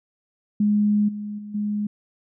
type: tone with level steps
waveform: sine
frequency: 208.2 Hz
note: G#3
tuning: 5 cents sharp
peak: -16 / -28 / -33 / -22 dBFS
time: 0.6-1.87 s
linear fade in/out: 5 ms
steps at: 1.08 / 1.38 / 1.54 s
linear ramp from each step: 10 ms
effects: none